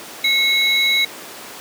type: tone pair together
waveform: triangle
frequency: 2178 / 3893 Hz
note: C#7 / B7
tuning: -31 / -26 cents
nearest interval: minor seventh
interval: 1005 cents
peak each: -15 dBFS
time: 0.24-1.05 s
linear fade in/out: 5 ms
effects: pink hiss -34 dBFS RMS until 1.6 s + high-pass 300 Hz 12 dB/octave